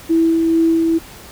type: tone with tremolo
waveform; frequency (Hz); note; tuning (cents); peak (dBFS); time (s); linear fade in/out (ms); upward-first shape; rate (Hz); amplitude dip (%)
sine; 328.3; E4; -7; -10; 0.09-0.99; 20; sine; 2.3; 25
effects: pink hiss -38 dBFS RMS until 1.31 s